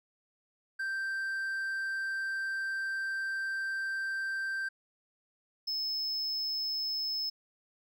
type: tone pair in turn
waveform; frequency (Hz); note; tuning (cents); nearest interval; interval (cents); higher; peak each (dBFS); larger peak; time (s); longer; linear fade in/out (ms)
triangle; 1568 / 5212; G6 / E8; 0 / -20; octave + major sixth; 2080; second; -30 / -30; neither; 0.79-4.69 / 5.67-7.3; first; 10
effects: none